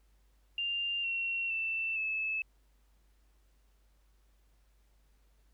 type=tone with pitch steps; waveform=sine; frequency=2794 / 2730 / 2668 / 2607 Hz; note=F7 / F7 / E7 / E7; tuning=0 / -40 / +20 / -20 cents; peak=-31 dBFS; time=0.58-2.42 s; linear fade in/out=2 ms; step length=460 ms; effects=added 50 Hz sine -64 dBFS peak until 5.53 s + pink hiss -75 dBFS RMS until 5.53 s